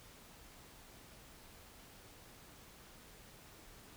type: silence
effects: pink hiss -58 dBFS RMS until 3.96 s